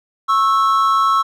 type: tone pair together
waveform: triangle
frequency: 1097.1 / 1316 Hz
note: C#6 / E6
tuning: -18 / -3 cents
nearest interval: minor third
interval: 315 cents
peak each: -13 dBFS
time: 0.28-1.23 s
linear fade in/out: 20 ms
effects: none